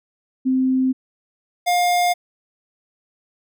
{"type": "tone pair in turn", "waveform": ["sine", "square"], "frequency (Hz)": [260, 708.7], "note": ["C4", "F5"], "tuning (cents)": [-11, 25], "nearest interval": "octave + perfect fourth", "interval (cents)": 1736, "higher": "second", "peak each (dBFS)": [-15, -16], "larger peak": "first", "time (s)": [[0.45, 0.93], [1.66, 2.14]], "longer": "neither", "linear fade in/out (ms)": 20, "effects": []}